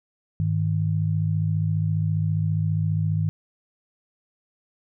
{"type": "tone pair together", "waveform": "sine", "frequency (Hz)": [101.9, 156.7], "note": ["G#2", "D#3"], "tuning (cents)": [-32, 13], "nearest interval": "perfect fifth", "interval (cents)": 745, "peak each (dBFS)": -23, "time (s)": [0.4, 3.29], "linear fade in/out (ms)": 0, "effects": []}